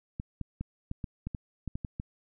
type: clicks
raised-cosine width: 5 ms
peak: -22 dBFS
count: 11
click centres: 0.199 / 0.413 / 0.61 / 0.914 / 1.042 / 1.27 / 1.348 / 1.677 / 1.755 / 1.848 / 1.999 s
effects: none